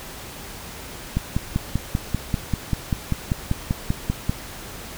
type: click train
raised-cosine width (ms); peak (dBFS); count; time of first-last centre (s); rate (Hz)
5; -8; 17; 1.17-4.295; 5.12
effects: pink hiss -37 dBFS RMS until 4.97 s